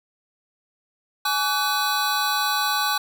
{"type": "tone cluster", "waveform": "square", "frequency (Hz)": [840, 1145, 1500, 3976], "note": ["G#5", "D6", "F#6", "B7"], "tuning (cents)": [19, -44, 23, 11], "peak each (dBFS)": -27, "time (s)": [1.25, 2.98], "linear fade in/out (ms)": 5, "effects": []}